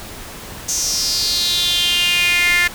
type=tone with high-pass filter sweep; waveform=sawtooth; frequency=351.3 Hz; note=F4; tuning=10 cents sharp; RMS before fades=-17 dBFS; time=0.68-2.68 s; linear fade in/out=10 ms; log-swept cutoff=6400 to 1900 Hz; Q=5.7; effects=pink hiss -33 dBFS RMS until 2.74 s